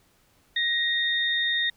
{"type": "tone pair together", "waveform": "sine", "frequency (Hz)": [1882, 3670], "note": ["A#6", "A#7"], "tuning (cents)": [16, -28], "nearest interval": "octave", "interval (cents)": 1156, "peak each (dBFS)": -25, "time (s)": [0.56, 1.7], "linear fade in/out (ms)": 5, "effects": ["pink hiss -63 dBFS RMS until 1.76 s"]}